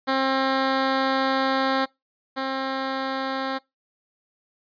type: tone pair in turn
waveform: 10% pulse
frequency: 266.5 / 266.5 Hz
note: C4 / C4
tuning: +32 / +32 cents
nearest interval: unison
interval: 0 cents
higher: neither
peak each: -12 / -17 dBFS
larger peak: first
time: 0.07-1.86 / 2.36-3.59 s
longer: first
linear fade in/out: 20 ms
effects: noise-tail reverb RT60 0.2 s tail -24 dB re dry + resampled to 11025 Hz

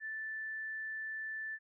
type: tone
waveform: sine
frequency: 1759 Hz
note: A6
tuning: 1 cent flat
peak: -38 dBFS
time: 0-1.59 s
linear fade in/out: 50 ms
effects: none

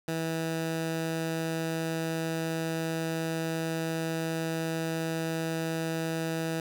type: tone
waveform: 15% pulse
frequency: 162.8 Hz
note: E3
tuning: 21 cents flat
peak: -23 dBFS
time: 0.08-6.6 s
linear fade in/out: 2 ms
effects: none

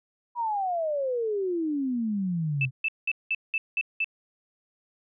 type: exponential sweep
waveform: sine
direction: down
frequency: 980 to 126.1 Hz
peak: -25 dBFS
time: 0.35-2.71 s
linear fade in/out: 50 ms
type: tone bursts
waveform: sine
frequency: 2637 Hz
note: E7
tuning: in tune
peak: -23 dBFS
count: 7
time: 2.61-4.044 s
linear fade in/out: 2 ms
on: 42 ms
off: 190 ms
effects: none

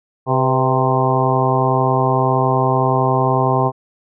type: harmonic tone with a mistuned harmonic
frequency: 130.81 Hz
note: C3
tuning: in tune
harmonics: 1 / 2 / 3 / 4 / 5 / 6 / 7 / 8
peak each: -18 / -24 / -21 / -24 / -22 / -21 / -22 / -21 dBFS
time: 0.26-3.72 s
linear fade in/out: 50 ms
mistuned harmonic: 4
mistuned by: -61 cents
effects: none

